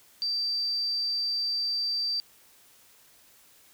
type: tone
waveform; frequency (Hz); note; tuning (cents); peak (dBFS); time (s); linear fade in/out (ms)
sine; 4669; D8; -11; -26; 0.22-2.2; 0
effects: white hiss -58 dBFS RMS until 3.73 s